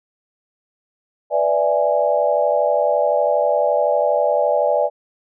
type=chord; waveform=sine; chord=E dominant seventh; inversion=second; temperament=equal; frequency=493.9 / 587.3 / 659.3 / 830.6 Hz; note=B4 / D5 / E5 / G#5; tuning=0 / 0 / 0 / 0 cents; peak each=-22 / -17 / -21 / -22 dBFS; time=1.3-4.9 s; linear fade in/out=50 ms; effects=none